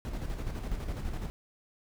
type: noise with tremolo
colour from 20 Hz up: brown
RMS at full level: -33 dBFS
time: 0.05-1.3 s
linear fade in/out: 0 ms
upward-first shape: square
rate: 12 Hz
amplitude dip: 45%
effects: none